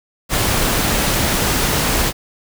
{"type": "noise", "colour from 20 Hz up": "pink", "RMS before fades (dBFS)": -17, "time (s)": [0.29, 2.13], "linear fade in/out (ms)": 50, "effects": []}